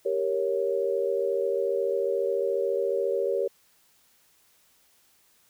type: chord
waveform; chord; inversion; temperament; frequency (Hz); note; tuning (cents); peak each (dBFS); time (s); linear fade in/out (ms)
sine; G diminished; none; equal; 392 / 466.2 / 554.4; G4 / Bb4 / Db5; 0 / 0 / 0; -28; 0.05-3.48; 10
effects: white hiss -63 dBFS RMS until 5.49 s